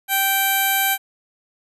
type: tone with low-pass filter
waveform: 15% pulse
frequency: 780 Hz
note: G5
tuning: 9 cents flat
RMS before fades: -19 dBFS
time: 0.08-0.98 s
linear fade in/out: 50 ms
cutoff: 12000 Hz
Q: 9.1
effects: none